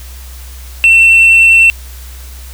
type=tone with tanh clipping; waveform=sine; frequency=2695 Hz; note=E7; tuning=38 cents sharp; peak=-3 dBFS; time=0.84-1.7 s; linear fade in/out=0 ms; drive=1 dB; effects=added 63 Hz sine -27 dBFS peak until 2.53 s + white hiss -36 dBFS RMS until 2.53 s